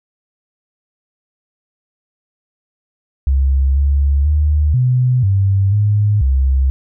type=tone with pitch steps; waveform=sine; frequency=67.5 / 70.2 / 75.1 / 126 / 97.7 / 104.1 / 66.5 Hz; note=C#2 / C#2 / D2 / B2 / G2 / G#2 / C2; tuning=-45 / +22 / +39 / +35 / -5 / +5 / +29 cents; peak=-10 dBFS; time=3.27-6.7 s; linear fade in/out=0 ms; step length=490 ms; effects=none